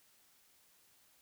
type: silence
effects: white hiss -68 dBFS RMS until 1.21 s